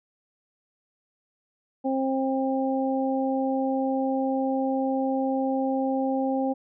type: harmonic tone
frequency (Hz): 266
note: C4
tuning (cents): +29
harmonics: 1 / 2 / 3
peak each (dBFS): -25 / -28 / -30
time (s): 1.84-6.54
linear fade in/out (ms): 20
effects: none